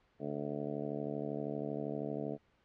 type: harmonic tone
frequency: 72.7 Hz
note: D2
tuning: 17 cents flat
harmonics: 2 / 3 / 4 / 5 / 6 / 7 / 8 / 9 / 10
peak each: -44 / -43 / -42 / -49 / -42 / -48 / -47 / -45 / -53 dBFS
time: 0.19-2.38 s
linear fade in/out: 50 ms
effects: pink hiss -71 dBFS RMS until 2.64 s + low-pass 3000 Hz 12 dB/octave